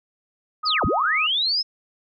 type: tone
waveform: sine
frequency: 1253 Hz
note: D#6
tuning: 12 cents sharp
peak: -24 dBFS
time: 0.63-1.27 s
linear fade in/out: 10 ms
type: linear two-way sweep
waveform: sine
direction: down then up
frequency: 5274 to 34.31 to 5274 Hz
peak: -19 dBFS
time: 0.65-1.63 s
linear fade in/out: 20 ms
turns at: 0.85 s
effects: none